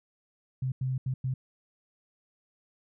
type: tone bursts at uneven times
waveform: sine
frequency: 130 Hz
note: C3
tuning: 11 cents flat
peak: -27 dBFS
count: 4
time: 0.62-0.72 / 0.81-0.98 / 1.06-1.14 / 1.24-1.34 s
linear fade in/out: 5 ms
effects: none